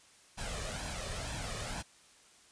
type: noise with flanger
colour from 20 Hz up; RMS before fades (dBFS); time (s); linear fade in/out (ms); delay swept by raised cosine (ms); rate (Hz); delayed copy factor
pink; -39; 0.37-1.83; 20; 1.2 to 1.7; 2.1; +0.6
effects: white hiss -61 dBFS RMS until 2.51 s + resampled to 22050 Hz